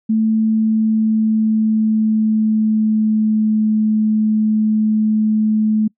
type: tone with pitch glide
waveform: sine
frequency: 220 to 215.8 Hz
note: A3 to A3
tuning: 0 to -33 cents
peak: -12 dBFS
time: 0.09-5.88 s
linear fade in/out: 10 ms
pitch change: -33 cents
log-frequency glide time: 0.31-3.66 s
effects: noise-tail reverb RT60 0.1 s tail -25 dB re dry